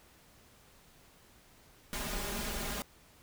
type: noise with comb filter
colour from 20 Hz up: pink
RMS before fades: -37 dBFS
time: 1.93-2.82 s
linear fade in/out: 0 ms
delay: 4.9 ms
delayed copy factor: +0.85
effects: pink hiss -61 dBFS RMS until 3.22 s